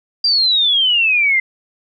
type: exponential sweep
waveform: sine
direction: down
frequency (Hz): 4796 to 2055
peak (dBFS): -11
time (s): 0.24-1.4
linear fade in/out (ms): 5
effects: none